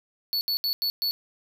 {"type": "tone bursts at uneven times", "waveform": "square", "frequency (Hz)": 4435, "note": "C#8", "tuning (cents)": 0, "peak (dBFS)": -24, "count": 5, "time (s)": [[0.33, 0.41], [0.48, 0.57], [0.64, 0.73], [0.82, 0.9], [1.02, 1.11]], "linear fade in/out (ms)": 0, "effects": []}